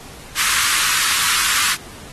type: high-pass noise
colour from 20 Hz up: pink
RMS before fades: -18 dBFS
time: 0.35-1.77 s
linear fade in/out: 50 ms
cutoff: 1100 Hz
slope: 48 dB/octave
effects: pink hiss -39 dBFS RMS until 2.12 s + AAC 32 kbps